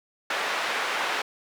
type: band-pass noise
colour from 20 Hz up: white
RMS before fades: -28 dBFS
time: 0.3-1.22 s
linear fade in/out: 5 ms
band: 550 to 2100 Hz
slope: 12 dB/octave
effects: none